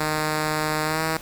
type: tone with pitch glide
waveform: 5% pulse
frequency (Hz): 154.1 to 159.72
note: D#3 to D#3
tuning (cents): -16 to +46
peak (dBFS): -11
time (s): 0-1.17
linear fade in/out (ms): 2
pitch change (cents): +62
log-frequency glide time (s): 0.84-1.03
effects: pink hiss -41 dBFS RMS until 1.21 s